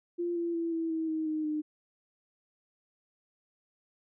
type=tone with pitch steps; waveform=sine; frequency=346.6 / 340.3 / 334 / 327.9 / 321.9 / 316 / 310.2 / 304.5 Hz; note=F4 / F4 / E4 / E4 / E4 / D#4 / D#4 / D#4; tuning=-13 / -45 / +23 / -9 / -41 / +27 / -5 / -37 cents; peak=-29 dBFS; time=0.18-1.62 s; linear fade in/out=20 ms; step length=180 ms; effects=none